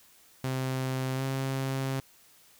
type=tone with pitch glide; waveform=sawtooth; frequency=130.81 to 133.94 Hz; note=C3 to C3; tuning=0 to +41 cents; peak=-25 dBFS; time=0.44-2 s; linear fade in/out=2 ms; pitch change=+41 cents; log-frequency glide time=1.15-1.22 s; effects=white hiss -59 dBFS RMS until 2.59 s